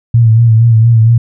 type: tone with vibrato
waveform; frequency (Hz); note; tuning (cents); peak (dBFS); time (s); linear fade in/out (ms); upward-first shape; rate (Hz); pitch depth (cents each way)
sine; 114.2; A#2; -35; -3; 0.14-1.18; 5; sine; 4.3; 55
effects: none